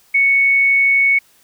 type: tone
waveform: sine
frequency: 2217 Hz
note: C#7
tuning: in tune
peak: -10 dBFS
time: 0.14-1.19 s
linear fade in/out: 10 ms
effects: white hiss -53 dBFS RMS until 1.43 s